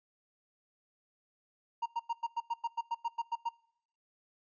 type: tone bursts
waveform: triangle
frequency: 932.3 Hz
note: A#5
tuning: in tune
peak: -28 dBFS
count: 13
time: 1.82-3.492 s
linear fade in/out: 10 ms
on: 40 ms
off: 96 ms
effects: noise-tail reverb RT60 0.7 s tail -24 dB re dry + resampled to 16000 Hz